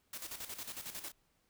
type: noise with tremolo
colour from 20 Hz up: white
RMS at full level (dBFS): -43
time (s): 0.13-1.12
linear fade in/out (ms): 5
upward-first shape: square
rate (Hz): 11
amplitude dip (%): 65
effects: pink hiss -75 dBFS RMS until 1.49 s